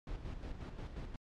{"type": "noise with tremolo", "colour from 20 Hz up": "brown", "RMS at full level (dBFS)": -42, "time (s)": [0.07, 1.16], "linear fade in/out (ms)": 2, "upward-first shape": "square", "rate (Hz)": 5.6, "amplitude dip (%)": 50, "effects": ["low-pass 5000 Hz 12 dB/octave", "MP3 96 kbps"]}